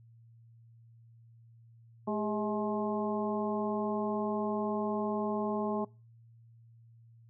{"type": "harmonic tone with a mistuned harmonic", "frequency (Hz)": 212.7, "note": "G#3", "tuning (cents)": 42, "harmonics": [1, 2, 3, 4, 5], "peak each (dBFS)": [-33, -36, -38, -39, -40], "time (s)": [2.07, 5.85], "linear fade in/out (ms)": 10, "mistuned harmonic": 2, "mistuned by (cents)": -68, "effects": ["noise-tail reverb RT60 0.3 s tail -23 dB re dry", "added 115 Hz sine -55 dBFS peak until 7.29 s"]}